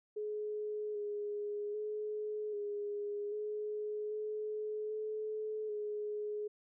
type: tone with pitch steps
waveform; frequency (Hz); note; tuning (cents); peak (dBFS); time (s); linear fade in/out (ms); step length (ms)
sine; 422.6 / 414.3 / 424.2 / 411.7 / 422.4 / 426.7 / 430.6 / 419.8; G#4 / G#4 / G#4 / G#4 / G#4 / G#4 / A4 / G#4; +30 / -4 / +37 / -15 / +29 / +47 / -37 / +19; -36; 0.16-6.48; 10; 790
effects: none